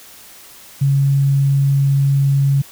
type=tone; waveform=sine; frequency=138.59 Hz; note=C#3; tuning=in tune; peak=-11 dBFS; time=0.81-2.62 s; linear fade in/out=10 ms; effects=white hiss -41 dBFS RMS until 2.71 s